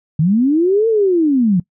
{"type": "linear two-way sweep", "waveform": "sine", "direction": "up then down", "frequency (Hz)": [144.3, 460, 167.2], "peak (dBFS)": -10, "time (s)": [0.19, 1.6], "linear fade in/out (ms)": 5, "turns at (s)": 0.88, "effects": ["noise-tail reverb RT60 0.1 s tail -22 dB re dry"]}